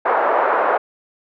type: band-pass noise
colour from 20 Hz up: pink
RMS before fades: -17 dBFS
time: 0.05-0.78 s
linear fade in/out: 10 ms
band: 500 to 1400 Hz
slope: 24 dB/octave
effects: none